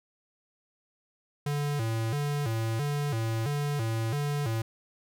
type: tone with vibrato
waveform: square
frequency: 127.9 Hz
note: C3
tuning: 39 cents flat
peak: -28 dBFS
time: 1.46-4.62 s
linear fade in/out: 5 ms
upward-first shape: square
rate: 1.5 Hz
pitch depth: 220 cents each way
effects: none